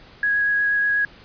sine tone with vibrato, 1660 Hz, G#6, 1 cent flat, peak -17 dBFS, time 0.23-1.05 s, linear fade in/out 2 ms, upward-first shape sine, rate 8.3 Hz, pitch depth 9 cents each way, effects pink hiss -47 dBFS RMS until 1.24 s + resampled to 11025 Hz

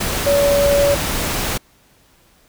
sine tone in noise, 568 Hz, C#5, 42 cents sharp, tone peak -12 dBFS, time 0.26-0.95 s, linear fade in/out 10 ms, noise pink, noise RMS -21 dBFS, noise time 0-1.58 s, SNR +6 dB, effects pink hiss -54 dBFS RMS until 2.48 s

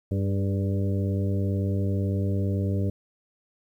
harmonic tone with a mistuned harmonic, 98 Hz, G2, in tune, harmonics 1 / 2 / 3 / 4 / 5 / 6, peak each -24 / -30 / -34 / -36 / -38 / -40 dBFS, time 0.11-2.9 s, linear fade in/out 5 ms, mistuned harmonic 4, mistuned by +37 cents, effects 10-bit

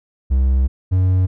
triangle tone pair in turn, 65.41 / 92.69 Hz, C2 / F#2, 0 / +4 cents, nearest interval tritone, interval 604 cents, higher second, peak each -10 dBFS, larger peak neither, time 0.3-0.68 / 0.91-1.27 s, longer first, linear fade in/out 20 ms, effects none

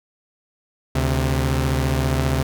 sawtooth tone pair together, 73.42 / 132 Hz, D2 / C3, 0 / +16 cents, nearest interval minor seventh, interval 1016 cents, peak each -17 dBFS, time 0.95-2.43 s, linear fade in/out 5 ms, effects none

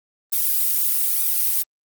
violet noise with flanger, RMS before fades -20 dBFS, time 0.32-1.63 s, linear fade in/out 10 ms, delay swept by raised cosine 0.81 to 3.91 ms, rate 1.1 Hz, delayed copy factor +0.85, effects Opus 32 kbps

